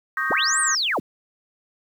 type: chord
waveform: sine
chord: Eb dominant seventh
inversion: third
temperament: equal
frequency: 1108.7 / 1244.5 / 1568 / 1864.7 Hz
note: Db6 / Eb6 / G6 / Bb6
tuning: 0 / 0 / 0 / 0 cents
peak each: -31 / -28 / -25 / -26 dBFS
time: 0.17-0.75 s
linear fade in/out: 2 ms
type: linear two-way sweep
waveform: sine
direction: up then down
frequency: 46.4 to 8870 to 46.4 Hz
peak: -20 dBFS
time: 0.3-1 s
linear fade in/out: 10 ms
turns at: 0.6 s
effects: 8-bit